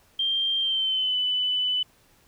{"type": "tone with pitch glide", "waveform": "sine", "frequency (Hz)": [3174, 2996], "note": ["G7", "F#7"], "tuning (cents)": [21, 21], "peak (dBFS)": -22, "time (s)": [0.19, 1.83], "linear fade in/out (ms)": 5, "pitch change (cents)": -100, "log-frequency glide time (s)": [0.59, 1.18], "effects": ["pink hiss -60 dBFS RMS until 2.27 s"]}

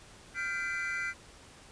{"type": "chord", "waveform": "triangle", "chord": "G dominant seventh", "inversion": "third", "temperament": "equal with one note detuned", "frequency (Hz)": [1396.9, 1568, 2017, 2349], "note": ["F6", "G6", "B6", "D7"], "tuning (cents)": [0, 0, 36, 0], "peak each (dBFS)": [-36, -37, -34, -38], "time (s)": [0.34, 1.14], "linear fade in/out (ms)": 50, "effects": ["pink hiss -54 dBFS RMS until 1.71 s", "resampled to 22050 Hz"]}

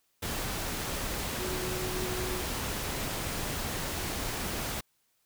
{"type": "tone in noise", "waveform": "sine", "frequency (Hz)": 367.5, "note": "F#4", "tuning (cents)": -12, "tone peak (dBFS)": -36, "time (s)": [1.39, 2.42], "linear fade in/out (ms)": 10, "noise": "pink", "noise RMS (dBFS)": -34, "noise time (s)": [0.22, 4.81], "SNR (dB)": -5, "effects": ["white hiss -73 dBFS RMS until 5.25 s"]}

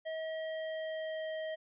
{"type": "tone with pitch glide", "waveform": "square", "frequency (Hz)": [639, 632], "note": ["D#5", "D#5"], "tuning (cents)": [46, 27], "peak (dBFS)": -37, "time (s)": [0.05, 1.56], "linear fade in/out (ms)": 20, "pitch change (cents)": -19, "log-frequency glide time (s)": [0.16, 1.31], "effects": ["resampled to 8000 Hz"]}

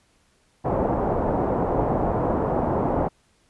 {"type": "low-pass noise", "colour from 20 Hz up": "white", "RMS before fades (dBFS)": -23, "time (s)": [0.64, 3.09], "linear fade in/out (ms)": 20, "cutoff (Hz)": 810, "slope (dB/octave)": 24, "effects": ["pink hiss -63 dBFS RMS until 3.49 s", "resampled to 24000 Hz"]}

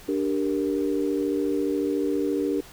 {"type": "chord", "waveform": "sine", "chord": "G minor", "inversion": "second", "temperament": "equal", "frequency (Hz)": [293.7, 392, 466.2], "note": ["D4", "G4", "Bb4"], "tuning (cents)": [0, 0, 0], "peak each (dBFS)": [-25, -27, -29], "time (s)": [0.08, 2.61], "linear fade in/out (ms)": 10, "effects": ["pink hiss -47 dBFS RMS until 2.72 s"]}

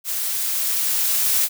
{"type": "noise with level ramp", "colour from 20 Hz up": "blue", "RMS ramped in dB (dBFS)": [-25, -18], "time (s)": [0.04, 1.49], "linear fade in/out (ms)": 50, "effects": []}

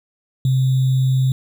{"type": "tone with sample-and-hold", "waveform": "sine", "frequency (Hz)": 130.81, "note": "C3", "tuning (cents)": 0, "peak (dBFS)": -13, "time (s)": [0.45, 1.32], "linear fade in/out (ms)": 2, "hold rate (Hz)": 3675, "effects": []}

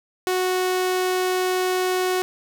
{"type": "tone", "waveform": "sawtooth", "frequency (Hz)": 368.4, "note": "F#4", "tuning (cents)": -7, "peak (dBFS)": -16, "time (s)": [0.27, 2.22], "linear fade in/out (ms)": 0, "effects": []}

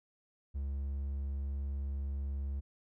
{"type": "tone", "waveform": "triangle", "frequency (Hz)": 69.3, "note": "C#2", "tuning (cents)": 0, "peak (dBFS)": -32, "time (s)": [0.54, 2.61], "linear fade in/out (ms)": 20, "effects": []}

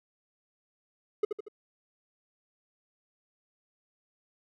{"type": "tone with echo", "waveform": "triangle", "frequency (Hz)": 420, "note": "G#4", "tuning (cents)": 19, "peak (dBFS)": -20, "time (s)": [1.23, 1.25], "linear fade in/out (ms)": 5, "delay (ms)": 78, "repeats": 3, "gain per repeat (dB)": -6, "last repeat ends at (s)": 1.484, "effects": []}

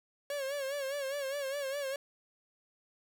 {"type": "tone with vibrato", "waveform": "45% pulse", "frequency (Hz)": 554.4, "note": "C#5", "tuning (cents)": 0, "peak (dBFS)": -34, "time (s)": [0.3, 1.96], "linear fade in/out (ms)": 2, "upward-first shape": "sine", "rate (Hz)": 4.9, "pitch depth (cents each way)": 82, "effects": []}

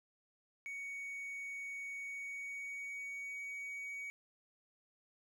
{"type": "tone with pitch glide", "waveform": "triangle", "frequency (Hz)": [2235, 2253], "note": ["C#7", "C#7"], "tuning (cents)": [14, 28], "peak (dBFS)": -40, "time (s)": [0.66, 4.1], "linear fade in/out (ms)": 0, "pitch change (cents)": 14, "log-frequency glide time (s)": [1.97, 3.4], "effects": []}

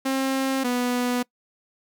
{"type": "tone pair in turn", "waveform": "sawtooth", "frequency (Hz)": [267, 246.3], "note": ["C4", "B3"], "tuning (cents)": [35, -5], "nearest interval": "minor second", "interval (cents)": 140, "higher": "first", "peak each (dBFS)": -18, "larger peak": "neither", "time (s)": [[0.05, 0.64], [0.64, 1.23]], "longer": "neither", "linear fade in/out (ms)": 10, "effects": ["noise-tail reverb RT60 0.1 s tail -23 dB re dry"]}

